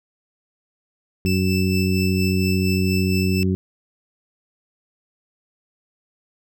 harmonic tone, 93.4 Hz, F#2, 17 cents sharp, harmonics 1 / 2 / 3 / 4, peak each -21 / -20 / -28 / -26 dBFS, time 1.25-3.55 s, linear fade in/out 0 ms
25% pulse tone with tremolo, 2643 Hz, E7, 4 cents sharp, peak -21 dBFS, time 1.26-3.43 s, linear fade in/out 0 ms, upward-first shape sine, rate 4.3 Hz, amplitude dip 45%
effects none

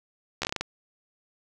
slowing click train, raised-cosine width 0.2 ms, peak -11 dBFS, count 8, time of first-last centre 0.42-0.61 s, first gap 13 ms, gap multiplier 1.24, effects none

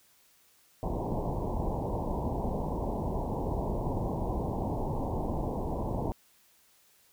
pink low-pass noise, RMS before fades -32 dBFS, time 0.83-6.12 s, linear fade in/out 0 ms, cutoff 1000 Hz, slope 96 dB/octave, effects white hiss -64 dBFS RMS until 7.12 s

